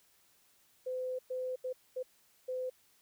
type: tone bursts at uneven times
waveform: sine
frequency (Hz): 510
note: C5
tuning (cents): -44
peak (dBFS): -34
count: 5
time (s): 0.86-1.19 / 1.3-1.56 / 1.64-1.73 / 1.96-2.03 / 2.48-2.7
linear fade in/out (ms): 10
effects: white hiss -68 dBFS RMS until 3.01 s